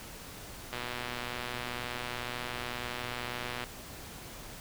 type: click train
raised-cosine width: 0.3 ms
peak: -20 dBFS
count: 356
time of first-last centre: 0.73-3.64 s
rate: 122 Hz
effects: pink hiss -46 dBFS RMS until 4.6 s